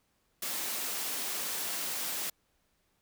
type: high-pass noise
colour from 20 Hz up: white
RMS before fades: -35 dBFS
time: 0.42-2.3 s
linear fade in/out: 5 ms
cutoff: 200 Hz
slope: 12 dB/octave
effects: pink hiss -74 dBFS RMS until 3.01 s